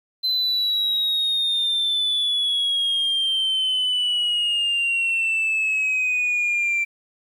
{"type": "exponential sweep", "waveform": "sine", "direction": "down", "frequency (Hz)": [4061, 2349], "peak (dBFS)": -17, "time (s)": [0.23, 6.85], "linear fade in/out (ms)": 20, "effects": ["tanh soft clip ceiling -17 dBFS", "9-bit"]}